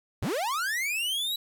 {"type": "linear sweep", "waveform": "45% pulse", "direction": "up", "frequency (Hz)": [59.9, 3951], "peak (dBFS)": -27, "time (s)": [0.22, 1.36], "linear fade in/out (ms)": 5, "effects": ["10-bit"]}